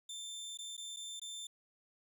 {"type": "tone with dropouts", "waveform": "25% pulse", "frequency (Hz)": 3561, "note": "A7", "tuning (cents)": 20, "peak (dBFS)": -39, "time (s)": [0.09, 1.47], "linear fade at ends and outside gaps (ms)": 5, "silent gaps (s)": [[0.574, 0.587], [0.768, 0.777], [0.963, 0.968], [1.197, 1.216]], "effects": []}